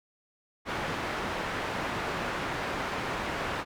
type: low-pass noise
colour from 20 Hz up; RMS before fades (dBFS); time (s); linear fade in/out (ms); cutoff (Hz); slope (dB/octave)
white; -33; 0.65-3.65; 50; 1600; 12
effects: none